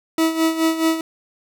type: tone with tremolo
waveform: 40% pulse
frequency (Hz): 323.5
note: E4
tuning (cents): -32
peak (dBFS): -13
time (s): 0.18-1.01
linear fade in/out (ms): 2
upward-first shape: sine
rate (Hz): 4.7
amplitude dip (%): 70
effects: none

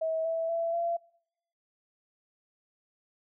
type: tone with pitch steps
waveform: sine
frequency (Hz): 644 / 656 / 668.3 / 680.7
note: E5 / E5 / E5 / F5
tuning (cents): -41 / -9 / +24 / -45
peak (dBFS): -27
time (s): 0.01-0.97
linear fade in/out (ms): 10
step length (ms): 240
effects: noise-tail reverb RT60 0.8 s tail -25 dB re dry

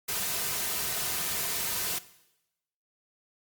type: noise with comb filter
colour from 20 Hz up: white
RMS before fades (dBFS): -31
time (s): 0.08-1.99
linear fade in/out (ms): 10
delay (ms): 3.6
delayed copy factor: -0.5
effects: noise-tail reverb RT60 0.9 s tail -17 dB re dry + Opus 48 kbps

